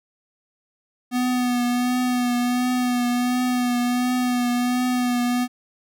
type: tone with vibrato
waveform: square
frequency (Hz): 246.9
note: B3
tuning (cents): 0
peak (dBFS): -20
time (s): 1.11-5.48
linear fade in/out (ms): 50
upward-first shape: triangle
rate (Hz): 1.4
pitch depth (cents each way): 31
effects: none